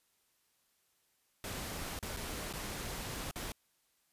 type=noise with dropouts; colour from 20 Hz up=pink; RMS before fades=-41 dBFS; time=1.44-3.52 s; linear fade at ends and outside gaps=1 ms; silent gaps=1.99-2.027 / 2.165-2.17 / 2.528-2.536 / 3.311-3.358 s; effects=white hiss -75 dBFS RMS until 4.12 s + resampled to 32000 Hz